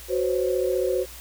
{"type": "tone cluster", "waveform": "sine", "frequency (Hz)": [370.3, 509, 544], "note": ["F#4", "C5", "C#5"], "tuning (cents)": [1, -48, -33], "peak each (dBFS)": [-24, -25, -28], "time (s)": [0.08, 1.06], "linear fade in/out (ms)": 50, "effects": ["added 60 Hz sine -44 dBFS peak until 1.2 s", "white hiss -43 dBFS RMS until 1.2 s"]}